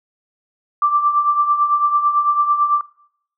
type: tone with tremolo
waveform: sine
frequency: 1174.7 Hz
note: D6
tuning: in tune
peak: -10 dBFS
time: 0.82-2.81 s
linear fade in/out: 2 ms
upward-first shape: triangle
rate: 9 Hz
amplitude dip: 70%
effects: noise-tail reverb RT60 0.7 s tail -21 dB re dry